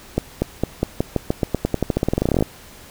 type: accelerating click train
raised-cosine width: 2 ms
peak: -4 dBFS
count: 27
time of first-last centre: 0.18-2.425 s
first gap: 240 ms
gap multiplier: 0.9
effects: pink hiss -43 dBFS RMS until 2.9 s